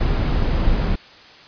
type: noise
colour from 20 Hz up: brown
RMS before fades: -18 dBFS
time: 0-0.96 s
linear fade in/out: 10 ms
effects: white hiss -44 dBFS RMS until 1.47 s + resampled to 11025 Hz